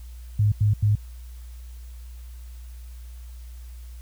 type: tone bursts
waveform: sine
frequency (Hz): 104.5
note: G#2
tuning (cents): +11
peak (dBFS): -16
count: 3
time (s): 0.39-0.954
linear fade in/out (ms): 5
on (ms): 130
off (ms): 87
effects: added 60 Hz sine -37 dBFS peak until 4.01 s + white hiss -56 dBFS RMS until 4.01 s